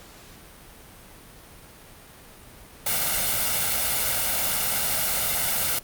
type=noise with comb filter; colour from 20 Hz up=white; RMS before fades=-24 dBFS; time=2.86-5.79 s; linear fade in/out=5 ms; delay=1.4 ms; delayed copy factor=+0.6; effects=pink hiss -47 dBFS RMS until 5.83 s + Opus 48 kbps